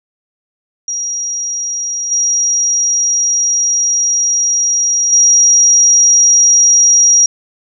sine tone with level steps, 5710 Hz, F8, 37 cents sharp, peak -16 / -10 / -5 dBFS, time 0.88-7.26 s, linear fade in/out 2 ms, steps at 2.11 / 5.12 s, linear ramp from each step 10 ms, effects none

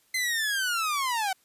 sawtooth linear sweep, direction down, 2073 to 740 Hz, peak -22 dBFS, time 0.14-1.33 s, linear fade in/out 5 ms, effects white hiss -65 dBFS RMS until 1.44 s + resampled to 32000 Hz

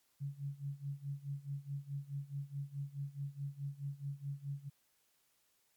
sine tone with tremolo, 140.7 Hz, C#3, 26 cents sharp, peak -36 dBFS, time 0.2-4.7 s, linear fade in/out 20 ms, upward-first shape sine, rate 4.7 Hz, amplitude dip 90%, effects white hiss -75 dBFS RMS until 5.76 s + MP3 96 kbps

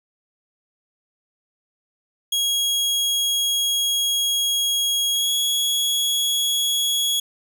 sawtooth tone with pitch glide, 3300 to 3340 Hz, G#7 to G#7, -12 to +9 cents, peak -16 dBFS, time 2.32-7.2 s, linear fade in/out 5 ms, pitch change +21 cents, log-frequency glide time 5.13-5.32 s, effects none

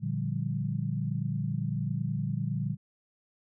sine chord, G minor seventh, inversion first, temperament equal, 116.54 / 146.83 / 174.61 / 196 Hz, Bb2 / D3 / F3 / G3, 0 / 0 / 0 / 0 cents, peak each -33 / -32 / -36 / -36 dBFS, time 0-2.77 s, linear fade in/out 50 ms, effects none

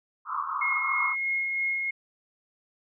pink band-pass noise, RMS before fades -31 dBFS, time 0.25-1.16 s, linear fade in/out 50 ms, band 1000 to 1300 Hz, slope 96 dB/octave
sine tone with tremolo, 2156 Hz, C#7, 49 cents flat, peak -24 dBFS, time 0.61-1.91 s, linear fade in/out 10 ms, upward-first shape sine, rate 3.1 Hz, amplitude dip 30%
effects none

